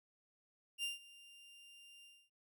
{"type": "tone with ADSR envelope", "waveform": "40% pulse", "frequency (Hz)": 2794, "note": "F7", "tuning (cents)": 0, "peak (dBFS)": -35, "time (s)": [0.78, 2.3], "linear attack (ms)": 54, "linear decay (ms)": 150, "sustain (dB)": -21, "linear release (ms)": 260, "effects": []}